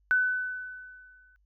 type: tone with exponential decay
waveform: sine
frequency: 1503 Hz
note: F#6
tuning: 27 cents sharp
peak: -19 dBFS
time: 0.11-1.36 s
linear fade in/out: 0 ms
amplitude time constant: 270 ms
effects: added 50 Hz sine -64 dBFS peak until 1.45 s